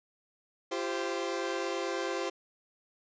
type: chord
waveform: sawtooth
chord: F suspended second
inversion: none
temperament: equal with one note detuned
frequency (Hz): 342.8 / 392 / 523.3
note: F4 / G4 / C5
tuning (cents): -32 / 0 / 0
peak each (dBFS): -32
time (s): 0.71-2.3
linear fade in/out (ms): 10
effects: resampled to 16000 Hz